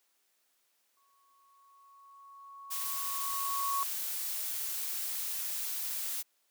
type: tone with exponential growth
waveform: sine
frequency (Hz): 1108.7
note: C#6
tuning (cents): 0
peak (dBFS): -29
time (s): 0.97-3.83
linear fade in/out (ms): 0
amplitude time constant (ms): 620
type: noise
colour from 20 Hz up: blue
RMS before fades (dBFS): -36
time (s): 2.7-6.23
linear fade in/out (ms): 20
effects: white hiss -74 dBFS RMS until 6.5 s + high-pass 300 Hz 12 dB/octave